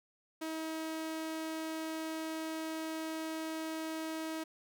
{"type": "tone", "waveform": "sawtooth", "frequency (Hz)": 319.1, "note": "D#4", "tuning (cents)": 44, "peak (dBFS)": -33, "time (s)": [0.41, 4.44], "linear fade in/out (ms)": 10, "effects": []}